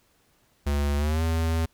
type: tone with pitch glide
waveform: square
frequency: 71.8 to 81.53 Hz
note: D2 to E2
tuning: -39 to -19 cents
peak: -23 dBFS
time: 0.66-1.66 s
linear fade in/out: 10 ms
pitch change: +220 cents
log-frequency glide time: 0.97-1.22 s
effects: pink hiss -65 dBFS RMS until 1.73 s